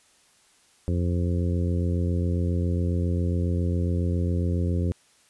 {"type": "harmonic tone", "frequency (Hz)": 87.31, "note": "F2", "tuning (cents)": 0, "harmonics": [1, 2, 3, 4, 5, 6], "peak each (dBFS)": [-23, -29, -33, -35, -37, -39], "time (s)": [0.88, 4.92], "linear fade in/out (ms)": 0, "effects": ["white hiss -60 dBFS RMS until 5.29 s", "resampled to 24000 Hz"]}